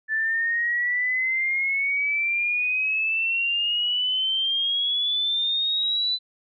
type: exponential sweep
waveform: sine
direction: up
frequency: 1748 to 4007 Hz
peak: -21 dBFS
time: 0.08-6.19 s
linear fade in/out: 50 ms
effects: none